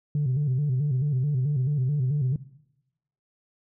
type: tone with vibrato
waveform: sine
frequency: 137.3 Hz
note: C#3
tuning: 16 cents flat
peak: -20 dBFS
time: 0.15-2.36 s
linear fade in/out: 2 ms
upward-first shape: square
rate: 4.6 Hz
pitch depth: 120 cents each way
effects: noise-tail reverb RT60 0.9 s tail -19 dB re dry + tanh soft clip ceiling -19 dBFS